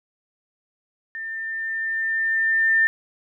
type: tone with level ramp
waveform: sine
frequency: 1797 Hz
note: A6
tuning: 36 cents sharp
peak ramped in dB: -29 to -14 dBFS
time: 1.15-2.87 s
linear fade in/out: 0 ms
effects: none